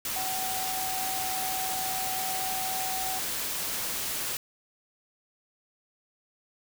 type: tone in noise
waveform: sine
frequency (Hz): 756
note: F#5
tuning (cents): +37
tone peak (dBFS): -33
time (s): 0.16-3.19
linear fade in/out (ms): 2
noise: white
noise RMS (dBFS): -32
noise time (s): 0.05-4.37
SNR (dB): -4
effects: none